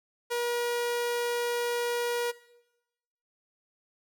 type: tone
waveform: sawtooth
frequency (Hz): 479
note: A#4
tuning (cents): +47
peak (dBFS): -24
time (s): 0.3-2.32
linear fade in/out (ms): 20
effects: noise-tail reverb RT60 1.0 s tail -20 dB re dry